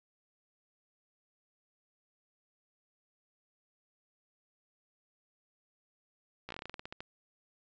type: slowing click train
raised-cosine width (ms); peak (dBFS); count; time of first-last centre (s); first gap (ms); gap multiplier
0.3; -26; 14; 6.49-7.005; 15; 1.15
effects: resampled to 16000 Hz